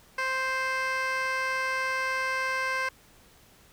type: tone with band-pass filter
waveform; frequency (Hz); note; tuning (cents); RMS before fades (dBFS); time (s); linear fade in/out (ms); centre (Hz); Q
15% pulse; 523.3; C5; 0; -29; 0.18-2.89; 5; 1900; 0.82
effects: pink hiss -57 dBFS RMS until 3.72 s